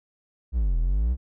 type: exponential two-way sweep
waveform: triangle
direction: down then up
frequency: 66.5 to 39.2 to 66.5 Hz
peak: -18 dBFS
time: 0.52-1.17 s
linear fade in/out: 50 ms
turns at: 0.78 s
effects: none